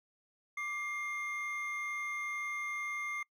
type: tone pair together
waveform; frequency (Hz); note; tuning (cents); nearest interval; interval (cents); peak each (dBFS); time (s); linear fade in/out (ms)
triangle; 1174.7 / 2117; D6 / C7; 0 / +20; minor seventh; 1020; -40 / -35; 0.57-3.23; 5
effects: noise-tail reverb RT60 0.1 s tail -24 dB re dry